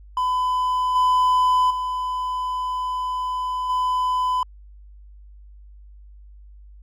triangle tone with level steps, 1006 Hz, B5, 32 cents sharp, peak -17 / -13 / -21 / -17 dBFS, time 0.17-4.43 s, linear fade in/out 2 ms, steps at 0.95 / 1.7 / 3.69 s, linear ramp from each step 10 ms, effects added 50 Hz sine -42 dBFS peak until 6.82 s

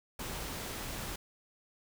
pink noise, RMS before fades -40 dBFS, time 0.19-1.16 s, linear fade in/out 5 ms, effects none

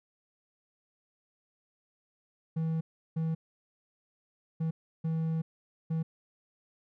triangle tone bursts at uneven times, 161.5 Hz, E3, 35 cents flat, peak -26 dBFS, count 5, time 2.56-2.81 / 3.16-3.35 / 4.6-4.71 / 5.04-5.42 / 5.9-6.03 s, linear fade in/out 10 ms, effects none

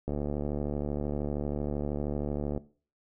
click train, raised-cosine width 2 ms, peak -19 dBFS, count 183, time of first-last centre 0.08-2.577 s, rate 72.9 Hz, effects noise-tail reverb RT60 0.4 s tail -18 dB re dry

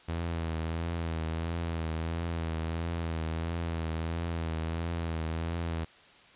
sawtooth tone with vibrato, 82.41 Hz, E2, in tune, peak -27 dBFS, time 0.08-5.85 s, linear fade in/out 10 ms, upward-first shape triangle, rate 1.5 Hz, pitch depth 52 cents each way, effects white hiss -56 dBFS RMS until 6.35 s + resampled to 8000 Hz

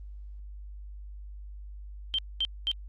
sine tone bursts, 3136 Hz, G7, in tune, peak -25 dBFS, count 3, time 2.14-2.715 s, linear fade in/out 0 ms, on 45 ms, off 220 ms, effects added 50 Hz sine -40 dBFS peak until 2.88 s + Opus 32 kbps

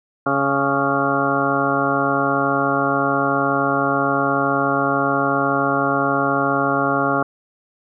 harmonic tone with a mistuned harmonic, 139 Hz, C#3, 5 cents sharp, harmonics 1 / 2 / 3 / 4 / 5 / 6 / 8 / 9 / 10, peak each -29 / -23 / -26 / -25 / -24 / -27 / -24 / -26 / -23 dBFS, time 0.26-7.23 s, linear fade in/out 5 ms, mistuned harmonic 9, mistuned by -40 cents, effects none

